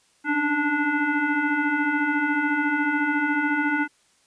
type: tone with frequency modulation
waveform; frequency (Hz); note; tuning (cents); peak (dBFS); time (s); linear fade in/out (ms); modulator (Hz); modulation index
sine; 880; A5; 0; -20; 0.24-3.88; 50; 582; 1.8
effects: white hiss -62 dBFS RMS until 4.26 s + resampled to 22050 Hz